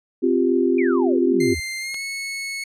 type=chord; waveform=sine; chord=C suspended fourth; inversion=none; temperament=just; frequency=261.6 / 348.8 / 392.4 Hz; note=C4 / F4 / G4; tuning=0 / -2 / +2 cents; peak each=-20 / -19 / -21 dBFS; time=0.22-1.55 s; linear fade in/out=20 ms
type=exponential sweep; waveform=sine; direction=down; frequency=2455 to 71.4 Hz; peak=-27 dBFS; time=0.78-1.6 s; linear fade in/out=5 ms
type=tone with pitch glide; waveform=sawtooth; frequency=2093 to 2198 Hz; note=C7 to C#7; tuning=0 to -15 cents; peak=-23 dBFS; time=1.4-2.64 s; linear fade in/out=5 ms; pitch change=+85 cents; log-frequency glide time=1.79-2.02 s
type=click; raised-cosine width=0.2 ms; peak=-20 dBFS; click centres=1.944 s
effects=low-pass 11000 Hz 12 dB/octave